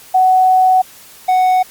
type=tone pair in turn; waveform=sine / triangle; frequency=746 / 740.8 Hz; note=F#5 / F#5; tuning=+14 / +2 cents; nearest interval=unison; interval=12 cents; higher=first; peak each=-7 dBFS; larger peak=neither; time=0.14-0.82 / 1.28-1.63 s; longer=first; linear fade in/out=10 ms; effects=white hiss -40 dBFS RMS until 1.7 s + Opus 48 kbps

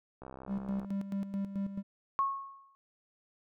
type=click train; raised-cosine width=1 ms; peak=-32 dBFS; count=42; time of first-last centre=0.22-0.847 s; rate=65.4 Hz
type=tone with tremolo; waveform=triangle; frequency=197.4 Hz; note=G3; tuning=12 cents sharp; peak=-29 dBFS; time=0.47-1.83 s; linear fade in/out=50 ms; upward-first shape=square; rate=4.6 Hz; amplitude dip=65%
type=tone with exponential decay; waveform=sine; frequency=1095 Hz; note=C#6; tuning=22 cents flat; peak=-24 dBFS; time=2.19-2.75 s; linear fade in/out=0 ms; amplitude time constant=120 ms
effects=none

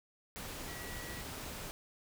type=tone in noise; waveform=sine; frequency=1932 Hz; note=B6; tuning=39 cents flat; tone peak=-49 dBFS; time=0.68-1.21 s; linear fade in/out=0 ms; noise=pink; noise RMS=-44 dBFS; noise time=0.36-1.71 s; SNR=-8 dB; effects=none

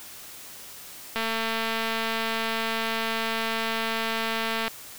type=click train; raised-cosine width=0.3 ms; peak=-12 dBFS; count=793; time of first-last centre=1.16-4.68 s; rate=225 Hz; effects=white hiss -43 dBFS RMS until 4.98 s

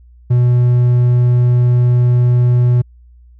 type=tone; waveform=triangle; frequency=122.6 Hz; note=B2; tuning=12 cents flat; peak=-6 dBFS; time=0.3-2.82 s; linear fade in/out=10 ms; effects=added 60 Hz sine -40 dBFS peak until 3.39 s

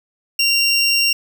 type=tone pair together; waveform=square; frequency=2765 / 5530 Hz; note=F7 / F8; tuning=-18 / -18 cents; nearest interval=octave; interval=1200 cents; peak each=-17 dBFS; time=0.39-1.13 s; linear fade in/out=5 ms; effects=none

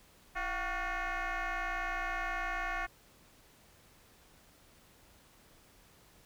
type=tone with frequency modulation; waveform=sine; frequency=334.6 Hz; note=E4; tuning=26 cents sharp; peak=-31 dBFS; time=0.35-2.87 s; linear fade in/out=20 ms; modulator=364 Hz; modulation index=5.2; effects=tanh soft clip ceiling -31 dBFS + pink hiss -62 dBFS RMS until 6.25 s

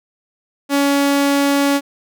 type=tone; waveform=sawtooth; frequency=281.4 Hz; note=C#4; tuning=26 cents sharp; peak=-9 dBFS; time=0.69-1.81 s; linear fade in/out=50 ms; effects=none

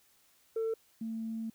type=tone pair in turn; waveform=sine; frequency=448.5 / 224.2 Hz; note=A4 / A3; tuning=+33 / +33 cents; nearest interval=octave; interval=1200 cents; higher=first; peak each=-28 / -34 dBFS; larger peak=first; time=0.56-0.74 / 1.01-1.5 s; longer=second; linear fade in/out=5 ms; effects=tanh soft clip ceiling -28 dBFS + white hiss -67 dBFS RMS until 1.54 s

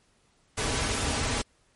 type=noise with comb filter; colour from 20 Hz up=pink; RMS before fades=-28 dBFS; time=0.57-1.42 s; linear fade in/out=10 ms; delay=5.6 ms; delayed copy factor=-0.5; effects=pink hiss -66 dBFS RMS until 1.75 s + MP3 48 kbps

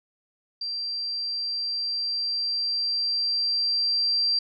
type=tone with level ramp; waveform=sine; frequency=4715 Hz; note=D8; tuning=6 cents sharp; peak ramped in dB=-28 to -20 dBFS; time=0.61-4.39 s; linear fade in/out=5 ms; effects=none

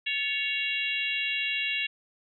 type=harmonic tone with a mistuned harmonic; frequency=554.4 Hz; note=C#5; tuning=in tune; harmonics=3 / 4 / 5 / 6 / 7; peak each=-37 / -33 / -29 / -35 / -39 dBFS; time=0.06-1.87 s; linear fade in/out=10 ms; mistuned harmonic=3; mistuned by=+71 cents; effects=none

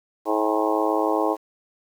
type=harmonic tone with a mistuned harmonic; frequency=107.5 Hz; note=A2; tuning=40 cents flat; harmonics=3 / 4 / 5 / 6 / 7 / 8 / 9 / 10; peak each=-25 / -26 / -27 / -28 / -28 / -29 / -30 / -30 dBFS; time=0.25-1.37 s; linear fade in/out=50 ms; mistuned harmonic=7; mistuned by=+67 cents; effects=8-bit

